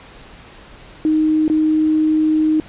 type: tone with dropouts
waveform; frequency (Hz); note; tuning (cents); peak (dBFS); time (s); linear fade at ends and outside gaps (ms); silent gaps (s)
sine; 311.1; D#4; 0; -12; 1.05-2.6; 1; 1.48-1.499
effects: pink hiss -41 dBFS RMS until 2.68 s + resampled to 8000 Hz